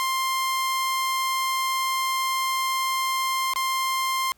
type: tone with dropouts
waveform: sawtooth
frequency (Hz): 1053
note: C6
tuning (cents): +11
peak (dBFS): -19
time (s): 0-4.32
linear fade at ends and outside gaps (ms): 0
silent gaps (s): 3.536-3.559
effects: pink hiss -62 dBFS RMS until 4.37 s